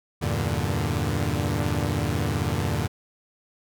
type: chord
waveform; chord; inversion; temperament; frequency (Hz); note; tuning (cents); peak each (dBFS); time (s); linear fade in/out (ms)
sawtooth; E half-diminished seventh; none; equal with one note detuned; 82.12 / 98 / 116.54 / 146.83; E2 / G2 / Bb2 / D3; -6 / 0 / 0 / 0; -25; 0.21-2.88; 20
effects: none